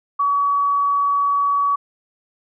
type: tone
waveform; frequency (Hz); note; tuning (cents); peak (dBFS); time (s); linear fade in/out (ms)
sine; 1134; C#6; +39; -15; 0.19-1.76; 10
effects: none